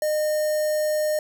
square tone with notch filter, 610 Hz, D#5, 34 cents flat, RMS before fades -23 dBFS, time 0.02-1.19 s, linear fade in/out 2 ms, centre 2800 Hz, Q 0.59, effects none

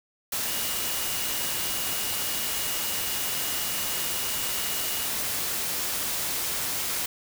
sine tone in noise, 2881 Hz, F#7, 47 cents flat, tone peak -38 dBFS, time 0.47-5.08 s, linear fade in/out 5 ms, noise white, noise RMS -29 dBFS, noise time 0.32-7.06 s, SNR -12 dB, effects none

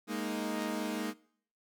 sawtooth chord, Ab suspended second, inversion none, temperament equal, 207.7 / 233.1 / 311.1 Hz, Ab3 / Bb3 / Eb4, 0 / 0 / 0 cents, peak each -34 dBFS, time 0.07-1.14 s, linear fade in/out 50 ms, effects noise-tail reverb RT60 0.6 s tail -22 dB re dry

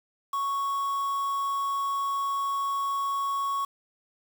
triangle tone with quantisation, 1108.7 Hz, C#6, in tune, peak -24 dBFS, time 0.33-3.65 s, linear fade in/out 5 ms, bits 7, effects none

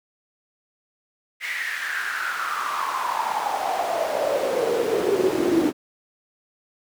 brown noise with high-pass filter sweep, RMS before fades -24 dBFS, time 1.4-5.73 s, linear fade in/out 50 ms, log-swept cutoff 2100 to 300 Hz, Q 7.5, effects none

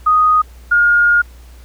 sine tone pair in turn, 1244.5 / 1423.3 Hz, D#6 / F6, 0 / +32 cents, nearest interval major second, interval 232 cents, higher second, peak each -8 dBFS, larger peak neither, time 0.06-0.42 / 0.71-1.22 s, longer second, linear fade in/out 10 ms, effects added 60 Hz sine -36 dBFS peak until 1.64 s + pink hiss -48 dBFS RMS until 1.64 s

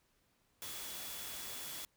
sine tone in noise, 3400 Hz, G#7, 40 cents sharp, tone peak -53 dBFS, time 0.62-1.85 s, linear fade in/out 0 ms, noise white, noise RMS -45 dBFS, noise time 0.62-1.85 s, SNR -11 dB, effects pink hiss -75 dBFS RMS until 1.96 s

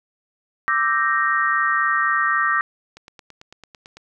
sine chord, E half-diminished seventh, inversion third, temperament equal, 1174.7 / 1318.5 / 1568 / 1864.7 Hz, D6 / E6 / G6 / Bb6, 0 / 0 / 0 / 0 cents, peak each -21 / -24 / -24 / -21 dBFS, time 0.68-2.61 s, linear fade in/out 0 ms
click train, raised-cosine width 0.2 ms, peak -24 dBFS, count 10, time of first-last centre 2.97-3.97 s, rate 9 Hz
effects none

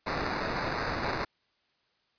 blue noise with sample-and-hold, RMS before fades -32 dBFS, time 0.06-1.25 s, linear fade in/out 10 ms, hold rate 3150 Hz, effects white hiss -72 dBFS RMS until 2.18 s + resampled to 11025 Hz

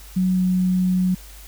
sine tone with pitch glide, 185 to 183.72 Hz, F#3 to F#3, 0 to -12 cents, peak -16 dBFS, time 0.16-1.15 s, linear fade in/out 10 ms, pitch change -12 cents, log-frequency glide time 0.32-0.43 s, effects added 50 Hz sine -40 dBFS peak until 1.47 s + white hiss -45 dBFS RMS until 1.47 s

